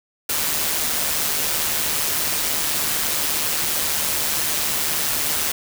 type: noise with amplitude modulation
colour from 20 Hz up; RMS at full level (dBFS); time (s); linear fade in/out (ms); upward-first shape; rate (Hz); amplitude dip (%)
white; -20; 0.29-5.52; 5; sine; 152; 45
effects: none